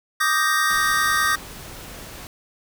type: chord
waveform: square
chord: Eb major seventh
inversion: third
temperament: equal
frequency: 1174.7 / 1244.5 / 1568 / 1864.7 Hz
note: D6 / Eb6 / G6 / Bb6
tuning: 0 / 0 / 0 / 0 cents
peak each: -26 / -24 / -24 / -23 dBFS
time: 0.2-1.36 s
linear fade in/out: 10 ms
type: noise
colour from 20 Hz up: pink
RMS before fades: -38 dBFS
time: 0.7-2.27 s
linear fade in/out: 0 ms
effects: none